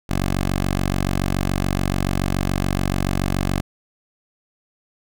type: tone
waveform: 10% pulse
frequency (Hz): 47.01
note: F#1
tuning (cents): +28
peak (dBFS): -11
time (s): 0.09-3.61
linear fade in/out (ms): 10
effects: none